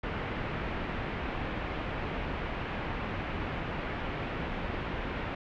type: low-pass noise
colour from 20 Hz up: pink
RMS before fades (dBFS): -35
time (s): 0.03-5.35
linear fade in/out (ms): 5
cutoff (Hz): 2700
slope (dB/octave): 24
effects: none